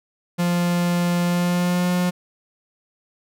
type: tone with pitch glide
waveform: 45% pulse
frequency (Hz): 174.61 to 178.79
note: F3 to F3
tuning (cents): 0 to +41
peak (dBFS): -18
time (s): 0.38-2.11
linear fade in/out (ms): 20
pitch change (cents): +41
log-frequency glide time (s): 1.23-1.92
effects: none